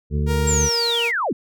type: harmonic tone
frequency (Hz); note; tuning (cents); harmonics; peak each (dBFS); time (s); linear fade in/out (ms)
73.42; D2; 0; 1 / 2 / 3 / 5 / 6; -20 / -23 / -28 / -35 / -33; 0.1-0.7; 50
type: tone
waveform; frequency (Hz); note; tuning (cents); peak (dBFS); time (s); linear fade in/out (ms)
sawtooth; 468.3; A#4; +8; -19; 0.26-1.12; 50
type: linear sweep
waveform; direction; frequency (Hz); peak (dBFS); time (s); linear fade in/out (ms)
sine; down; 7560 to 155.56; -19; 0.47-1.33; 5
effects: none